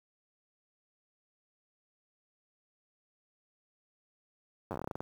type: slowing click train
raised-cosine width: 1 ms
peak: -23 dBFS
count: 13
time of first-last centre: 4.71-5.005 s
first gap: 9 ms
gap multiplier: 1.17
effects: high-pass 60 Hz 12 dB/octave + 9-bit